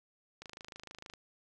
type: click train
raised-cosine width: 0.2 ms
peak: -29 dBFS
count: 20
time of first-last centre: 0.42-1.137 s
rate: 26.5 Hz
effects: none